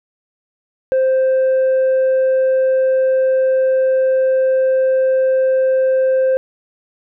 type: tone with tanh clipping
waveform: sine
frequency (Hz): 523.3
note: C5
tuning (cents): 0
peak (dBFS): -12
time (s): 0.92-6.37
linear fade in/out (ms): 0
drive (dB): 2
effects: none